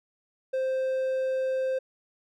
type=tone; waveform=triangle; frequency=523.3 Hz; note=C5; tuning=in tune; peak=-23 dBFS; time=0.53-1.79 s; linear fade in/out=10 ms; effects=none